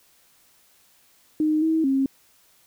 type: tone with pitch steps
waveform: sine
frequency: 308.4 / 320.5 / 269.5 Hz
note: D#4 / E4 / C#4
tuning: -15 / -49 / -49 cents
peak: -18 dBFS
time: 1.4-2.06 s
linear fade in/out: 2 ms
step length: 220 ms
effects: white hiss -59 dBFS RMS until 2.66 s